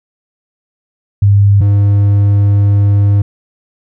sine / triangle tone pair in turn, 100.7 / 101.2 Hz, G2 / G#2, +47 / -44 cents, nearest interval unison, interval 9 cents, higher second, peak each -4 dBFS, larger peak neither, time 1.22-1.61 / 1.61-3.22 s, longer second, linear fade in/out 5 ms, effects none

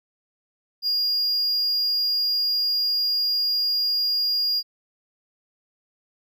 triangle tone, 4837 Hz, D#8, 50 cents flat, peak -19 dBFS, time 0.82-4.63 s, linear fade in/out 50 ms, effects none

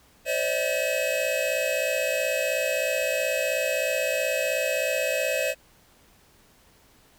square tone cluster, 521 / 577 / 640 / 2561 Hz, C5 / D5 / D#5 / D#7, -7 / -31 / +49 / +49 cents, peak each -30 dBFS, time 0.25-5.55 s, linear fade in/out 50 ms, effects pink hiss -58 dBFS RMS until 7.18 s

